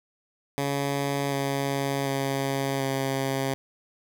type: tone with pitch steps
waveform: 10% pulse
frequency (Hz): 140.4 / 138.63 / 136.88 / 135.15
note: C#3 / C#3 / C#3 / C#3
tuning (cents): +22 / 0 / -22 / -44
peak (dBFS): -17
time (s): 0.58-3.54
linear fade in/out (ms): 0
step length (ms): 740
effects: none